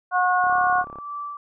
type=harmonic tone; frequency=363 Hz; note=F#4; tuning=33 cents flat; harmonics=2 / 3 / 4; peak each=-20 / -22 / -23 dBFS; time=0.11-0.85 s; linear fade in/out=50 ms
type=click train; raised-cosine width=1 ms; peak=-25 dBFS; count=20; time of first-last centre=0.44-0.986 s; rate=34.8 Hz
type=tone with tremolo; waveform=sine; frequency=1163 Hz; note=D6; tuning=17 cents flat; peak=-28 dBFS; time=0.5-1.37 s; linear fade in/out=2 ms; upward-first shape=sine; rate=1.8 Hz; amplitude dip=65%
effects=none